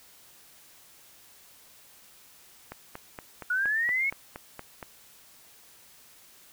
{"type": "click train", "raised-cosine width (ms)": 0.5, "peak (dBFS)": -23, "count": 10, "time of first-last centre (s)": [2.72, 4.828], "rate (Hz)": 4.27}
{"type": "linear sweep", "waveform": "sine", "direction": "up", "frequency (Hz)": [1437, 2217], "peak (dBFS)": -24, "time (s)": [3.5, 4.1], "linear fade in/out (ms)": 5}
{"effects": ["white hiss -55 dBFS RMS until 6.52 s"]}